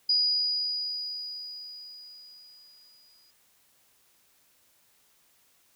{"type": "tone with exponential decay", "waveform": "sine", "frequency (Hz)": 4912, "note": "D#8", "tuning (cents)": -23, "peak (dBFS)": -20, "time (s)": [0.09, 3.31], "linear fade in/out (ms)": 5, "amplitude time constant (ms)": 700, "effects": ["white hiss -65 dBFS RMS until 5.75 s"]}